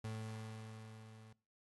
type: tone with level ramp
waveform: 35% pulse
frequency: 110 Hz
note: A2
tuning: in tune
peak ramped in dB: -39 to -55 dBFS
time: 0.04-1.33 s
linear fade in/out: 5 ms
effects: noise-tail reverb RT60 0.4 s tail -24 dB re dry + AAC 32 kbps